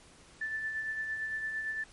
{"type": "tone with tremolo", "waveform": "sine", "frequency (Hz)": 1760, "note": "A6", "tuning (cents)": 0, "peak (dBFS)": -31, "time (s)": [0.41, 1.84], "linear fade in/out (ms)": 5, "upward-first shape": "sine", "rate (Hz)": 8.8, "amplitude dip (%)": 40, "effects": ["pink hiss -57 dBFS RMS until 1.92 s", "MP3 48 kbps"]}